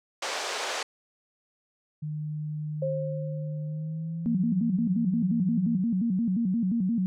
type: band-pass noise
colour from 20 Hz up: pink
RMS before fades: -32 dBFS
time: 0.22-0.83 s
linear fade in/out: 5 ms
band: 480 to 7200 Hz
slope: 24 dB/octave
type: tone with pitch glide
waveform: sine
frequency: 151.8 to 168.43 Hz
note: D#3 to E3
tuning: -42 to +38 cents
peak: -30 dBFS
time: 2.02-5.8 s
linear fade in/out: 10 ms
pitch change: +180 cents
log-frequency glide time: 3.65-4.29 s
type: tone with exponential decay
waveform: sine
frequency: 533 Hz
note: C5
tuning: 32 cents sharp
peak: -25 dBFS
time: 2.82-4.34 s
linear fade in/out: 5 ms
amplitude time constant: 330 ms
type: tone with vibrato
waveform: sine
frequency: 207.7 Hz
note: G#3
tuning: in tune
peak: -23 dBFS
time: 4.26-7.06 s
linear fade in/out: 0 ms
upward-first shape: square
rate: 5.7 Hz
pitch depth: 200 cents each way
effects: none